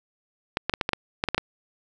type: clicks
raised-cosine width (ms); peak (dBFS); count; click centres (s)
0.3; -7; 10; 0.571 / 0.696 / 0.738 / 0.812 / 0.891 / 0.933 / 1.239 / 1.287 / 1.346 / 1.38
effects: none